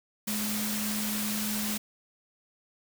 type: tone in noise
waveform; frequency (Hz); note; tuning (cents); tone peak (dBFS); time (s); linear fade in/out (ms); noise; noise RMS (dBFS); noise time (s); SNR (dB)
sine; 211.5; G#3; +32; -32; 0.27-1.78; 10; white; -33; 0.27-1.78; -2
effects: none